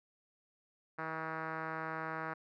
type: tone with low-pass filter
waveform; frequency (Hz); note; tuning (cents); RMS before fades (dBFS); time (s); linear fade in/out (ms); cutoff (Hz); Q
5% pulse; 160; D#3; +49; -40; 0.98-2.34; 10; 1500; 1.8
effects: none